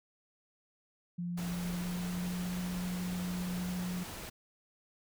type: tone with pitch glide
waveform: sine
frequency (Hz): 174.61 to 179.83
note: F3 to F#3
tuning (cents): 0 to -49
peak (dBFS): -34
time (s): 1.18-4.04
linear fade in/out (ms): 10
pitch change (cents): +51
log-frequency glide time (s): 1.32-2.6
type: noise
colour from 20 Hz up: pink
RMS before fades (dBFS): -44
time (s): 1.37-4.3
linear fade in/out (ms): 10
effects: none